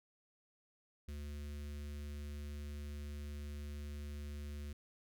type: tone with notch filter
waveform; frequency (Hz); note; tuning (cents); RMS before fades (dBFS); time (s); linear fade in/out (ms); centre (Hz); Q
square; 72.8; D2; -15; -45; 1.08-4.73; 5; 820; 0.59
effects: none